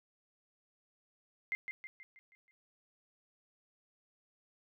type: tone with echo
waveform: sine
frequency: 2093 Hz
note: C7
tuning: in tune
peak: -32 dBFS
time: 1.52-1.55 s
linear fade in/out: 0 ms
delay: 160 ms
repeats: 6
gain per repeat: -6 dB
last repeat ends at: 2.51 s
effects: none